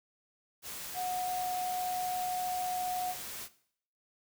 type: tone in noise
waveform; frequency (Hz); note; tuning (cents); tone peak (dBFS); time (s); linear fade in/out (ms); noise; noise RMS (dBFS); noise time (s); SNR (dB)
sine; 730; F#5; -24; -32; 0.94-3.15; 50; white; -42; 0.62-3.49; +7
effects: noise-tail reverb RT60 0.6 s tail -17 dB re dry